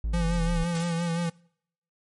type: exponential sweep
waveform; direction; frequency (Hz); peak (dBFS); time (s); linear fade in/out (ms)
triangle; down; 56.8 to 36.71; -23; 0.04-0.64; 0
type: tone with vibrato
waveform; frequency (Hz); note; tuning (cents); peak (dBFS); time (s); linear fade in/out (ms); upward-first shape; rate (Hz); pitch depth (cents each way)
square; 169.4; E3; +48; -26; 0.13-1.3; 10; sine; 5.8; 43
type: noise with exponential decay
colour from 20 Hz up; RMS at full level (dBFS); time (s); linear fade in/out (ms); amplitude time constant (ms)
white; -36; 0.75-1.4; 0; 140
effects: noise-tail reverb RT60 0.7 s tail -26 dB re dry + MP3 48 kbps